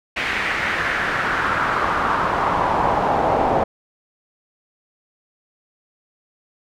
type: noise with band-pass filter sweep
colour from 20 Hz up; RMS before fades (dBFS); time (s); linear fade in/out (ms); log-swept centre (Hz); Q
brown; -20; 0.16-3.64; 10; 2200 to 720; 2.6
effects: none